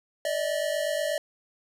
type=tone pair together; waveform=square; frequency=587.3 / 635.6 Hz; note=D5 / D#5; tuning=0 / +37 cents; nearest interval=minor second; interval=137 cents; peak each=-29 / -30 dBFS; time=0.25-1.18 s; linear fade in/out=2 ms; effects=resampled to 32000 Hz